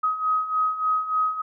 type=beating tone pair; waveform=sine; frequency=1261 / 1264.4 Hz; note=D#6 / D#6; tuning=+23 / +27 cents; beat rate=3.4 Hz; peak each=-27 / -22 dBFS; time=0.03-1.42 s; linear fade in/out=10 ms; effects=none